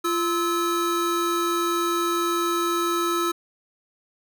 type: tone pair together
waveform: square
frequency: 344.3 / 1300 Hz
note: F4 / E6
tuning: -25 / -24 cents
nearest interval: octave + major seventh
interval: 2301 cents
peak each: -25 dBFS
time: 0.04-3.32 s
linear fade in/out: 10 ms
effects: none